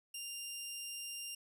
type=tone; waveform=15% pulse; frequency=2794 Hz; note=F7; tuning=in tune; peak=-35 dBFS; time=0.14-1.35 s; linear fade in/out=5 ms; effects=none